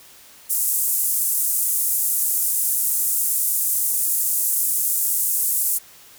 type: band-pass noise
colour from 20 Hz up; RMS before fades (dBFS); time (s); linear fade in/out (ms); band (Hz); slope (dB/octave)
white; -21; 0.49-5.79; 20; 8200 to 16000; 24
effects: white hiss -47 dBFS RMS until 6.18 s